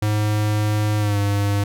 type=tone with pitch glide; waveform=square; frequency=105.8 to 101.26 Hz; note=G#2 to G#2; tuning=+33 to -43 cents; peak=-18 dBFS; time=0.02-1.64 s; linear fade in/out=5 ms; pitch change=-76 cents; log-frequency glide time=0.98-1.18 s; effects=none